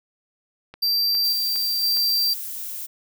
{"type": "click train", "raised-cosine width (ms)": 0.3, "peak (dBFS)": -24, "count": 4, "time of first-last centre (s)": [0.74, 1.97], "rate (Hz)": 2.44}
{"type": "tone with tremolo", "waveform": "square", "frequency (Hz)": 4699, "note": "D8", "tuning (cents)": 0, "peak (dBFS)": -19, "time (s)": [0.82, 2.34], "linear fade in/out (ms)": 10, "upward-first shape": "square", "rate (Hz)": 0.99, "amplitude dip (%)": 30}
{"type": "noise", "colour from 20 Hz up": "violet", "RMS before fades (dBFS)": -32, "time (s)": [1.23, 2.87], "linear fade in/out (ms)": 20}
{"effects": []}